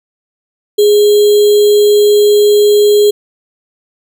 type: tone with sample-and-hold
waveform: sine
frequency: 415.3 Hz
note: G#4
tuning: in tune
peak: -4 dBFS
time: 0.78-3.11 s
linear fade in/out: 10 ms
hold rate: 3675 Hz
effects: none